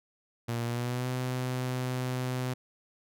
sawtooth tone with pitch glide, 117.9 to 127.09 Hz, A#2 to C3, +20 to -50 cents, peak -26 dBFS, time 0.48-2.54 s, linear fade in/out 10 ms, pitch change +130 cents, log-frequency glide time 0.64-1.09 s, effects none

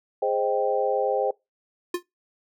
sine chord, Ab major seventh, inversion none, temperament equal, 415.3 / 523.3 / 622.3 / 784 Hz, Ab4 / C5 / Eb5 / G5, 0 / 0 / 0 / 0 cents, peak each -27 / -25 / -29 / -27 dBFS, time 0.22-1.31 s, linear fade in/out 5 ms
square tone with exponential decay, 352.7 Hz, F4, 17 cents sharp, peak -21 dBFS, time 1.94-2.03 s, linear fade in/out 5 ms, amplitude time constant 19 ms
effects noise-tail reverb RT60 0.2 s tail -23 dB re dry

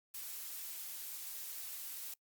blue noise, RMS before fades -45 dBFS, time 0.14-2.14 s, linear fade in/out 5 ms, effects noise-tail reverb RT60 0.1 s tail -24 dB re dry + Opus 48 kbps

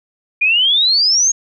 sine exponential sweep, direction up, 2399 to 6645 Hz, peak -10 dBFS, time 0.41-1.32 s, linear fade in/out 10 ms, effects none

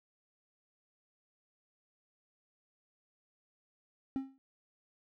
triangle tone with exponential decay, 267.9 Hz, C4, 41 cents sharp, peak -27 dBFS, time 4.16-4.38 s, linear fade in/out 0 ms, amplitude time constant 47 ms, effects none

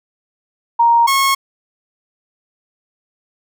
sine / sawtooth tone pair in turn, 935 / 1090.7 Hz, A#5 / C#6, +5 / -28 cents, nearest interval minor third, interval 267 cents, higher second, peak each -8 dBFS, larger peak neither, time 0.79-1.07 / 1.07-1.35 s, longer neither, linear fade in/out 10 ms, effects none

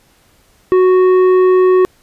sine tone with tanh clipping, 369.6 Hz, F#4, 2 cents flat, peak -8 dBFS, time 0.72-1.85 s, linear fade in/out 0 ms, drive 9 dB, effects pink hiss -52 dBFS RMS until 2.02 s + resampled to 32000 Hz

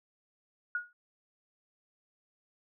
sine tone with exponential decay, 1446 Hz, F#6, 40 cents flat, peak -27 dBFS, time 0.75-0.93 s, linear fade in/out 2 ms, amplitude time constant 37 ms, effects none

